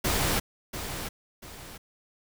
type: noise with echo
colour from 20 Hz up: pink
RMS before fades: -26 dBFS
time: 0.04-0.4 s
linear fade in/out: 10 ms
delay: 690 ms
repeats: 2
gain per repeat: -9 dB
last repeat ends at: 1.78 s
effects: none